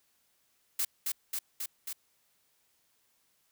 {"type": "noise with echo", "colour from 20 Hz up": "blue", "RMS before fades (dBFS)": -30, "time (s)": [0.79, 0.85], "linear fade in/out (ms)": 5, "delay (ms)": 270, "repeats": 4, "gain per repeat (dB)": -2, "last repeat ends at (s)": 1.93, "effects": ["white hiss -72 dBFS RMS until 3.51 s"]}